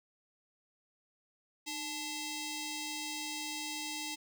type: ring-modulated tone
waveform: 10% pulse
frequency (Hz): 1174.7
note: D6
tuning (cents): 0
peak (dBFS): -26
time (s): 1.66-4.16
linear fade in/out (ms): 20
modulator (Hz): 1480
effects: none